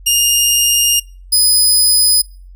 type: tone pair in turn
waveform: 15% pulse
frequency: 2827 / 5003 Hz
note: F7 / D#8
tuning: +20 / +9 cents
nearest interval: minor seventh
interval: 989 cents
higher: second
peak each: -3 dBFS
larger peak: neither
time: 0.06-1 / 1.32-2.22 s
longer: first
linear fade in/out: 10 ms
effects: noise-tail reverb RT60 0.4 s tail -24 dB re dry + added 45 Hz sine -34 dBFS peak until 2.55 s